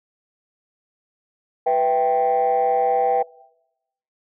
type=chord; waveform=sine; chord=E minor; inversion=second; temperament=equal; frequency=493.9 / 659.3 / 784 Hz; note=B4 / E5 / G5; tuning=0 / 0 / 0 cents; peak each=-19 / -22 / -17 dBFS; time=1.66-3.23 s; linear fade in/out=10 ms; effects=noise-tail reverb RT60 0.9 s tail -23 dB re dry + tanh soft clip ceiling -11 dBFS